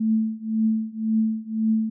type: tone with tremolo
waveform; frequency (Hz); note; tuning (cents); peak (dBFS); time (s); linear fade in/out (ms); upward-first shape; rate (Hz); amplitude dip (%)
sine; 220.4; A3; +3; -16; 0-1.9; 10; triangle; 1.9; 95
effects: none